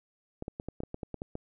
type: clicks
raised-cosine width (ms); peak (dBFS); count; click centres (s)
2; -23; 11; 0.424 / 0.481 / 0.599 / 0.686 / 0.804 / 0.835 / 0.944 / 1.032 / 1.143 / 1.219 / 1.354
effects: none